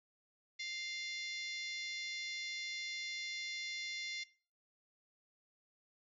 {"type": "harmonic tone", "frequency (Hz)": 698.5, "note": "F5", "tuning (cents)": 0, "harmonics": [3, 4, 5, 6, 7, 8, 9, 10], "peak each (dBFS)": [-43, -56, -47, -48, -53, -51, -61, -59], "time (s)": [0.59, 4.24], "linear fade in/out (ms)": 10, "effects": ["noise-tail reverb RT60 0.4 s tail -19 dB re dry"]}